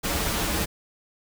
pink noise with comb filter, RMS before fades -26 dBFS, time 0.03-0.66 s, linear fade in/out 20 ms, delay 7.9 ms, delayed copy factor -0.55, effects none

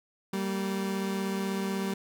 30% pulse tone pair together, 193.9 / 230.1 Hz, G3 / A#3, -19 / -22 cents, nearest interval minor third, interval 297 cents, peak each -27 / -34 dBFS, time 0.33-1.94 s, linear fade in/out 5 ms, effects none

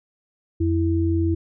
sine tone pair together, 87.41 / 329.6 Hz, F2 / E4, +2 / 0 cents, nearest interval octave + major seventh, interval 2298 cents, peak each -20 / -21 dBFS, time 0.6-1.35 s, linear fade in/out 10 ms, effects none

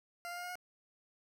20% pulse tone with pitch steps, 695 / 701.5 / 708 / 714.5 / 721.2 Hz, F5 / F5 / F5 / F5 / F#5, -9 / +8 / +23 / +39 / -45 cents, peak -36 dBFS, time 0.25-0.555 s, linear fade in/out 0 ms, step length 61 ms, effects none

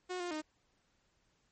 sawtooth tone with pitch steps, 364 / 352.8 / 308.4 Hz, F#4 / F4 / D#4, -28 / +18 / -15 cents, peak -33 dBFS, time 0.09-0.42 s, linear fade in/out 20 ms, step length 110 ms, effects pink hiss -75 dBFS RMS until 1.51 s + MP3 32 kbps

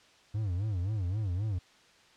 triangle tone with vibrato, 98 Hz, G2, in tune, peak -27 dBFS, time 0.34-1.59 s, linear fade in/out 10 ms, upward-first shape sine, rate 3.8 Hz, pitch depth 210 cents each way, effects white hiss -60 dBFS RMS until 2.16 s + low-pass 5000 Hz 12 dB/octave

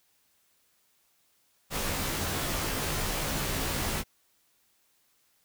pink noise with comb filter, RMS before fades -31 dBFS, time 1.7-4.04 s, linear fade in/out 50 ms, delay 17 ms, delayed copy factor -0.85, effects white hiss -69 dBFS RMS until 5.44 s

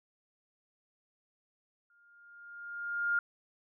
sine tone with exponential growth, 1410 Hz, F6, 16 cents sharp, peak -25 dBFS, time 1.9-3.19 s, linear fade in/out 2 ms, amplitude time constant 280 ms, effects none

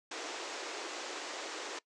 pink band-pass noise, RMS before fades -42 dBFS, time 0.11-1.79 s, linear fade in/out 5 ms, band 310 to 7500 Hz, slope 48 dB/octave, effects noise-tail reverb RT60 0.1 s tail -21 dB re dry

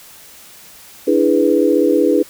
sine chord, E dominant seventh, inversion third, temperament equal, 293.7 / 329.6 / 415.3 / 493.9 Hz, D4 / E4 / G#4 / B4, 0 / 0 / 0 / 0 cents, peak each -16 dBFS, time 1.07-2.23 s, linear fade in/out 10 ms, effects white hiss -41 dBFS RMS until 2.29 s

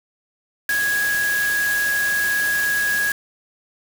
sine tone in noise, 1658 Hz, G#6, 3 cents flat, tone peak -18 dBFS, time 0.69-3.12 s, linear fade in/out 2 ms, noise white, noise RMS -28 dBFS, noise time 0.69-3.12 s, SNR +7 dB, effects none

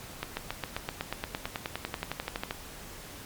accelerating click train, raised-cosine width 0.3 ms, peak -15 dBFS, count 23, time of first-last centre 0.23-2.509 s, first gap 140 ms, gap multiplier 0.97, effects pink hiss -45 dBFS RMS until 3.25 s + MP3 96 kbps

